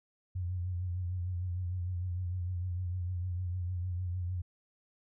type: tone with vibrato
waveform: sine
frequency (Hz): 89.8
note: F2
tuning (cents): +49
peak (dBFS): -32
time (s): 0.35-4.42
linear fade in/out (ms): 10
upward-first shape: triangle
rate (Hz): 6.6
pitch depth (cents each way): 65
effects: none